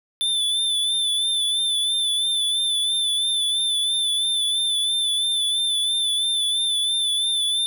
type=tone with vibrato; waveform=square; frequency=3520 Hz; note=A7; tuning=in tune; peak=-20 dBFS; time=0.21-7.66 s; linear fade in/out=0 ms; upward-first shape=sine; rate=3 Hz; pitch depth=39 cents each way; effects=none